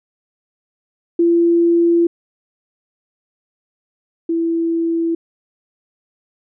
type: tone pair in turn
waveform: sine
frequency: 340 / 332.2 Hz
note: F4 / E4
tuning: -46 / +13 cents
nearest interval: unison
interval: 41 cents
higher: first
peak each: -10 / -15 dBFS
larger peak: first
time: 1.19-2.07 / 4.29-5.15 s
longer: first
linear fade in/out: 5 ms
effects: none